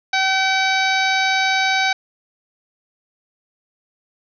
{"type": "harmonic tone", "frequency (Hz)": 765, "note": "G5", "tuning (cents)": -42, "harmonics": [1, 2, 3, 4, 5, 6, 7, 8], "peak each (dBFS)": [-20, -21, -21, -33, -24, -28, -34, -33], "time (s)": [0.13, 1.93], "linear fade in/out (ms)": 5, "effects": []}